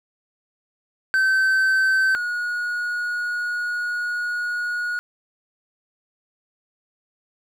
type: tone pair in turn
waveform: triangle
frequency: 1542 / 1449.2 Hz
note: G6 / F#6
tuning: -29 / -36 cents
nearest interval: minor second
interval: 107 cents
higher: first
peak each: -14 / -21 dBFS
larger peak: first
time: 1.14-2.15 / 2.15-4.99 s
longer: second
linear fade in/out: 0 ms
effects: none